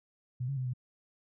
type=tone with pitch steps; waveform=sine; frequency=125 / 138.4 / 128.4 / 125.3 Hz; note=B2 / C#3 / C3 / B2; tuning=+21 / -2 / -32 / +25 cents; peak=-31 dBFS; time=0.4-0.736 s; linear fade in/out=10 ms; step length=84 ms; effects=none